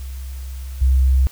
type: tone with level steps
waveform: sine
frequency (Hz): 65.41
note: C2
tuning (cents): 0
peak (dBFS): -27 / -11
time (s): 0-1.27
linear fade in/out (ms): 0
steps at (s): 0.81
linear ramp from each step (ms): 10
effects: white hiss -45 dBFS RMS until 1.31 s